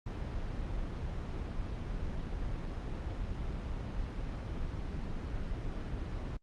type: noise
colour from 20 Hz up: brown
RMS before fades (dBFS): -37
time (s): 0.06-6.37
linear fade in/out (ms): 5
effects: low-pass 5000 Hz 12 dB/octave + Opus 32 kbps